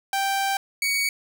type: tone pair in turn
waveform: sawtooth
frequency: 784 / 2245 Hz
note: G5 / C#7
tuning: 0 / +21 cents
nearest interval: octave + tritone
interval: 1821 cents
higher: second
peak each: -18 dBFS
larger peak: neither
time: 0.13-0.57 / 0.82-1.09 s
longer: first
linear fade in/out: 2 ms
effects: 9-bit